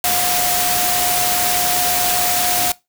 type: tone in noise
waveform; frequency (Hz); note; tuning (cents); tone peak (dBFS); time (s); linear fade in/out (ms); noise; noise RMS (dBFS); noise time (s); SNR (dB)
sine; 717; F5; +45; -22; 0.04-2.72; 2; white; -18; 0.04-2.72; -7
effects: noise-tail reverb RT60 0.2 s tail -20 dB re dry